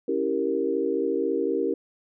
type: chord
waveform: sine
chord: C# diminished seventh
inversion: none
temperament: equal with one note detuned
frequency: 277.2 / 328.1 / 392 / 466.2 Hz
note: C#4 / E4 / G4 / Bb4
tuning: 0 / -8 / 0 / 0 cents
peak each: -30 / -29 / -27 / -27 dBFS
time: 0.08-1.74 s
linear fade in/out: 5 ms
effects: none

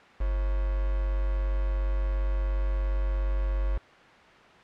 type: tone with quantisation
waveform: sine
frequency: 48.57 Hz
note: G1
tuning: 15 cents flat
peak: -24 dBFS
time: 0.2-3.78 s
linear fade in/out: 10 ms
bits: 6
effects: white hiss -51 dBFS RMS until 4.63 s + low-pass 2000 Hz 12 dB/octave

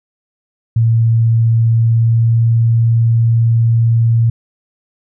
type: tone with pitch glide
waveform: sine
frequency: 114.4 to 115.26 Hz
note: A#2 to A#2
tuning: -32 to -19 cents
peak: -8 dBFS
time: 0.76-4.3 s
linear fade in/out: 5 ms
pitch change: +13 cents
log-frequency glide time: 1.71-2.44 s
effects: none

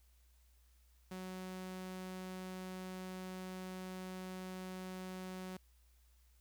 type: tone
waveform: sawtooth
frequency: 185.5 Hz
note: F#3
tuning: 5 cents sharp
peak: -40 dBFS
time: 1.11-5.57 s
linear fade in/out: 5 ms
effects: added 60 Hz sine -65 dBFS peak until 6.4 s + white hiss -75 dBFS RMS until 6.4 s

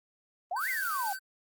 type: exponential two-way sweep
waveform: sine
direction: up then down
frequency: 660 to 2135 to 760 Hz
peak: -30 dBFS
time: 0.51-1.13 s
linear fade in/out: 5 ms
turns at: 0.69 s
type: tone with tremolo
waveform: square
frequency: 1537 Hz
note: G6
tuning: 35 cents flat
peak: -37 dBFS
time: 0.56-1.19 s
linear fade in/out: 5 ms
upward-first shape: sine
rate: 14 Hz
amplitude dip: 50%
type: noise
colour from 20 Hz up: blue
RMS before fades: -39 dBFS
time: 0.58-1.17 s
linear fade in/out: 50 ms
effects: Opus 24 kbps

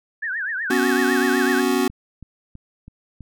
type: tone with vibrato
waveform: sine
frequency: 1661.2 Hz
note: G#6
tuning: in tune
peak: -23 dBFS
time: 0.22-1.61 s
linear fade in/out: 10 ms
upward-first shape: triangle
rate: 8 Hz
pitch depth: 230 cents each way
type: chord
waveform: square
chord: B suspended second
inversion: none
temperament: just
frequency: 246.9 / 277.8 / 370.4 Hz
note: B3 / C#4 / F#4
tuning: 0 / +4 / +2 cents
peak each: -23 / -23 / -22 dBFS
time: 0.7-1.88 s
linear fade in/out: 5 ms
type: click train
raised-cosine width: 5 ms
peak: -27 dBFS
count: 5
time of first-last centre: 1.9-3.207 s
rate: 3.06 Hz
effects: none

